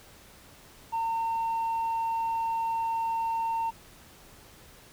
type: tone with tanh clipping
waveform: sine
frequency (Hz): 910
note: A#5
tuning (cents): -42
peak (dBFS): -27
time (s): 0.92-3.71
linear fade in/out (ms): 20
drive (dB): 1
effects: pink hiss -53 dBFS RMS until 4.92 s